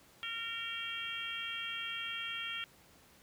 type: harmonic tone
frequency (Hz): 459.9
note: A#4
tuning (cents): -23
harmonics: 3 / 4 / 5 / 6 / 7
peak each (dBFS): -45 / -47 / -45 / -43 / -41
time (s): 0.23-2.64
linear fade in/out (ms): 0
effects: pink hiss -62 dBFS RMS until 3.22 s + high-pass 60 Hz 12 dB/octave